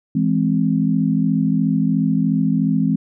sine chord, E augmented, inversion none, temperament equal, 164.81 / 207.7 / 261.6 Hz, E3 / G#3 / B#3, 0 / 0 / 0 cents, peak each -19 dBFS, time 0.15-2.96 s, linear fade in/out 5 ms, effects none

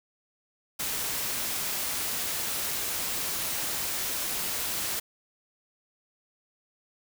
white noise, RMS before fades -31 dBFS, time 0.79-5 s, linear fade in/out 10 ms, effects none

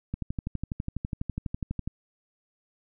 click train, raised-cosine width 5 ms, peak -18 dBFS, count 22, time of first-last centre 0.14-1.876 s, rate 12.1 Hz, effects none

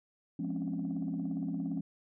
sine chord, Db major seventh, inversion first, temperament just, 173.24 / 207.9 / 259.9 / 277.2 Hz, F3 / Ab3 / C4 / Db4, -14 / +2 / -11 / 0 cents, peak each -36 / -38 / -38 / -36 dBFS, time 0.39-1.81 s, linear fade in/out 5 ms, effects tanh soft clip ceiling -27 dBFS

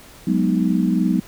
sine chord, G# minor seventh, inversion third, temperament equal, 185 / 207.7 / 246.9 / 311.1 Hz, F#3 / G#3 / B3 / D#4, 0 / 0 / 0 / 0 cents, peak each -19 / -22 / -21 / -23 dBFS, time 0.27-1.2 s, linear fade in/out 5 ms, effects pink hiss -44 dBFS RMS until 1.27 s

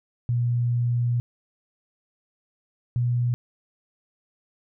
sine tone pair in turn, 120.4 / 121.52 Hz, B2 / B2, -44 / -28 cents, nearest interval unison, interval 16 cents, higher second, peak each -20 dBFS, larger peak neither, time 0.29-1.2 / 2.96-3.34 s, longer first, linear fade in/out 0 ms, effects none

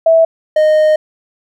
sine / triangle tone pair in turn, 654 / 617.3 Hz, E5 / D#5, -14 / -14 cents, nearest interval minor second, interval 100 cents, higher first, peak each -5 dBFS, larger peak neither, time 0.06-0.25 / 0.56-0.96 s, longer second, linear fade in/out 5 ms, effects none

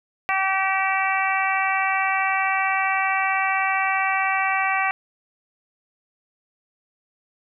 harmonic tone, 384.6 Hz, G4, 33 cents flat, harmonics 2 / 3 / 4 / 5 / 6 / 7, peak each -24 / -26 / -29 / -26 / -26 / -30 dBFS, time 0.29-4.91 s, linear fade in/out 0 ms, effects none

